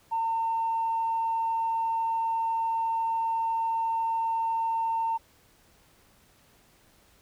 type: tone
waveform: sine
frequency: 907 Hz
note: A#5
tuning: 48 cents flat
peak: -24 dBFS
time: 0.11-5.18 s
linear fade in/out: 20 ms
effects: tanh soft clip ceiling -20 dBFS + pink hiss -61 dBFS RMS until 7.21 s